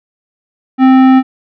sine tone with tanh clipping, 261.6 Hz, C4, in tune, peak -5 dBFS, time 0.78-1.23 s, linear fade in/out 50 ms, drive 15 dB, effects none

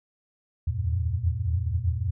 sine tone cluster, 78.5 / 83.3 / 86.7 / 93.3 / 116.3 Hz, D#2 / E2 / F2 / F#2 / A#2, +16 / +19 / -12 / +15 / -4 cents, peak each -30 dBFS, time 0.67-2.11 s, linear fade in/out 10 ms, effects none

